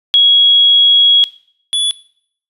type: tone pair in turn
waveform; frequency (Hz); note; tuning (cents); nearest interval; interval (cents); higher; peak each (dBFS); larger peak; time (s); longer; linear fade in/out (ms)
sine / square; 3322 / 3423; G#7 / A7; 0 / -48; minor second; 52; second; -5 / -13; first; 0.14-1.24 / 1.73-1.91; first; 0
effects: noise-tail reverb RT60 0.6 s tail -18 dB re dry + resampled to 32000 Hz